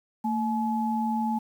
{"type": "tone pair together", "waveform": "sine", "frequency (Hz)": [225.9, 852.9], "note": ["A3", "G#5"], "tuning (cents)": [46, 46], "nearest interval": "octave + major seventh", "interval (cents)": 2300, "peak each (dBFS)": [-26, -28], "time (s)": [0.24, 1.39], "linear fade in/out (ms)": 10, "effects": ["9-bit"]}